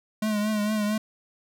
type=tone with vibrato; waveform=square; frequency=211.8 Hz; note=G#3; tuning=34 cents sharp; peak=-24 dBFS; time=0.22-0.98 s; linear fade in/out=5 ms; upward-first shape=triangle; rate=4.4 Hz; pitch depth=53 cents each way; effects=none